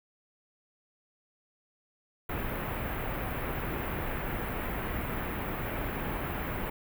pink band-stop noise, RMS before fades -34 dBFS, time 2.29-6.7 s, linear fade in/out 5 ms, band 2400 to 15000 Hz, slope 24 dB/octave, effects none

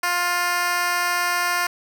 10% pulse tone with high-pass filter, 352.5 Hz, F4, 16 cents sharp, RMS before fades -22 dBFS, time 0.03-1.67 s, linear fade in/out 5 ms, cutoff 890 Hz, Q 0.87, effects none

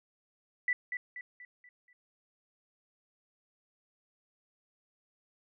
sine tone with echo, 1975.5 Hz, B6, in tune, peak -26 dBFS, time 0.68-0.73 s, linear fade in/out 2 ms, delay 240 ms, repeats 5, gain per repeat -7 dB, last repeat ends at 1.93 s, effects none

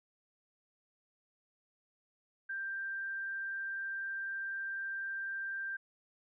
sine tone, 1579 Hz, G6, 12 cents sharp, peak -36 dBFS, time 2.49-5.77 s, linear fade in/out 10 ms, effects none

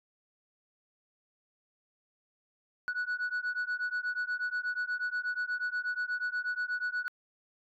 sine beating tone pair, 1469 / 1477.3 Hz, F#6 / F#6, -13 / -3 cents, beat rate 8.3 Hz, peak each -32 / -32 dBFS, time 2.88-7.08 s, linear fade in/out 0 ms, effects tanh soft clip ceiling -28 dBFS

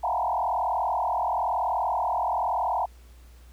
sine tone with frequency modulation, 830.6 Hz, G#5, in tune, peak -23 dBFS, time 0.03-2.86 s, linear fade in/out 10 ms, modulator 41 Hz, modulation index 3.7, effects added 60 Hz sine -47 dBFS peak until 3.52 s + pink hiss -59 dBFS RMS until 3.52 s

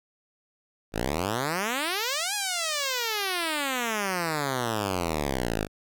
5% pulse exponential two-way sweep, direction up then down, 49.51 to 845 to 49.51 Hz, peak -15 dBFS, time 0.92-5.68 s, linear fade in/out 50 ms, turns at 2.34 s, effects none

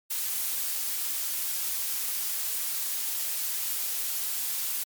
blue noise, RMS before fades -30 dBFS, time 0.1-4.84 s, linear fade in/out 10 ms, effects MP3 96 kbps

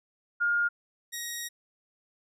sine / 10% pulse tone pair in turn, 1417 / 1888 Hz, F6 / A#6, +25 / +22 cents, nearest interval perfect fourth, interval 497 cents, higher second, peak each -23 / -25 dBFS, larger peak first, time 0.4-0.69 / 1.12-1.49 s, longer second, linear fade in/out 20 ms, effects none

